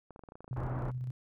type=clicks; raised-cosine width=1 ms; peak=-35 dBFS; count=11; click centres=0.107 / 0.161 / 0.193 / 0.237 / 0.288 / 0.321 / 0.355 / 0.406 / 0.444 / 0.479 / 0.53 s
type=tone with tremolo; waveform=sine; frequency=125.8 Hz; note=B2; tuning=32 cents sharp; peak=-33 dBFS; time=0.51-1.11 s; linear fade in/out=2 ms; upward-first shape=square; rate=16 Hz; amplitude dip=30%
type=low-pass noise; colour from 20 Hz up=pink; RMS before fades=-39 dBFS; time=0.56-0.91 s; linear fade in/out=5 ms; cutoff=1300 Hz; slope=24 dB/octave
effects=none